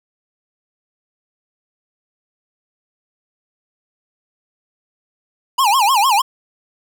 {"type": "tone with vibrato", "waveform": "square", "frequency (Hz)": 932.3, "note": "A#5", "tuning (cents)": 0, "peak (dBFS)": -12, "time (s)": [5.58, 6.22], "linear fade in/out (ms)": 10, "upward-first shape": "sine", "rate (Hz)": 6.6, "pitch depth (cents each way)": 280, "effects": []}